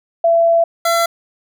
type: tone pair in turn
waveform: sine / 25% pulse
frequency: 671 / 676.1 Hz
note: E5 / E5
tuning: +31 / +44 cents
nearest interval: unison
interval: 13 cents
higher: second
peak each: -9 dBFS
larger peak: neither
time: 0.24-0.64 / 0.85-1.06 s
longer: first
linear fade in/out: 5 ms
effects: none